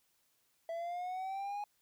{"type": "linear sweep", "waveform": "triangle", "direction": "up", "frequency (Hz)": [659.3, 830.6], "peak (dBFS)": -35, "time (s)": [0.69, 1.64], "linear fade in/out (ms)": 2, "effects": ["white hiss -75 dBFS RMS until 1.81 s"]}